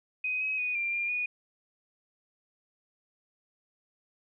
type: tone with pitch steps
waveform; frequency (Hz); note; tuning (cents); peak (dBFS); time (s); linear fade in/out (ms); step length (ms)
sine; 2507 / 2545 / 2475 / 2378 / 2397 / 2461; D#7 / D#7 / D#7 / D7 / D7 / D#7; +12 / +39 / -10 / +21 / +35 / -20; -28; 0.24-1.26; 5; 170
effects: none